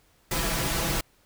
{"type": "noise with comb filter", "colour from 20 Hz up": "pink", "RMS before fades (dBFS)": -27, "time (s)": [0.31, 1.01], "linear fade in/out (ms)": 5, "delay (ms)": 6, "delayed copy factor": 0.7, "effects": ["pink hiss -63 dBFS RMS until 1.25 s"]}